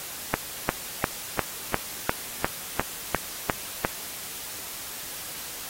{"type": "click train", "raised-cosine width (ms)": 0.5, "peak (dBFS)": -6, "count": 11, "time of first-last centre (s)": [0.34, 3.849], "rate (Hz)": 2.85, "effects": ["white hiss -37 dBFS RMS until 5.69 s", "AAC 48 kbps"]}